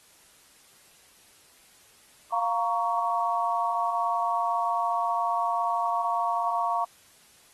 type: chord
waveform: sine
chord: Bb minor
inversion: second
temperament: just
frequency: 699.2 / 932.3 / 1118.8 Hz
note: F5 / Bb5 / Db6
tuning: +2 / 0 / +16 cents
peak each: -28 dBFS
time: 2.32-6.85 s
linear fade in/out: 10 ms
effects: white hiss -57 dBFS RMS until 7.53 s + AAC 32 kbps